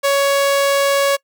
sawtooth tone, 558 Hz, C#5, 11 cents sharp, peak -9 dBFS, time 0.03-1.17 s, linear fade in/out 20 ms, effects noise-tail reverb RT60 0.1 s tail -24 dB re dry

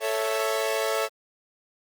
sawtooth chord, A major, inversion none, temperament equal, 440 / 554.4 / 659.3 Hz, A4 / C#5 / E5, 0 / 0 / 0 cents, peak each -24 / -25 / -25 dBFS, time 0-1.09 s, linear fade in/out 50 ms, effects Opus 24 kbps

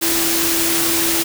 sine tone in noise, 333.2 Hz, E4, 19 cents sharp, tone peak -22 dBFS, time 0.01-1.24 s, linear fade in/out 20 ms, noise white, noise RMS -18 dBFS, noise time 0.01-1.24 s, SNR -7 dB, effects none

